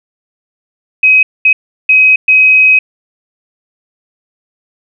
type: tone bursts at uneven times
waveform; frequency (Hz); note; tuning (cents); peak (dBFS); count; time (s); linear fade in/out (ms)
sine; 2532; D#7; +30; -3; 4; 1.03-1.23 / 1.45-1.53 / 1.89-2.16 / 2.28-2.79; 5
effects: none